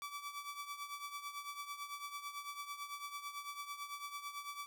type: tone with tremolo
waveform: sawtooth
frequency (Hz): 1154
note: D6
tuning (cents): -31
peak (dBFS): -37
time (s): 0.02-4.66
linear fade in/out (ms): 0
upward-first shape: triangle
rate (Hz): 9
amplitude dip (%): 75
effects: none